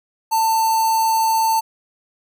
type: tone with notch filter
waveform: square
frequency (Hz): 893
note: A5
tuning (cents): +25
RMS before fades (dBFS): -17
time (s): 0.31-1.61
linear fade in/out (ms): 20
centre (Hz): 2900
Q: 1.3
effects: none